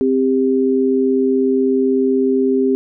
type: tone pair together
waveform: sine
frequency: 261.6 / 397.8 Hz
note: C4 / G4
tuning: 0 / +25 cents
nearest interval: perfect fifth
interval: 725 cents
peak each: -15 dBFS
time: 0.01-2.75 s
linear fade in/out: 0 ms
effects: none